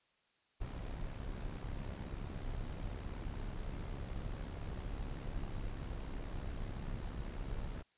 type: noise with amplitude modulation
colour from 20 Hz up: brown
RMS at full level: -39 dBFS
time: 0.6-7.83 s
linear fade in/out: 20 ms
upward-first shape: sine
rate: 68.3 Hz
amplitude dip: 60%
effects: white hiss -75 dBFS RMS until 7.97 s + resampled to 8000 Hz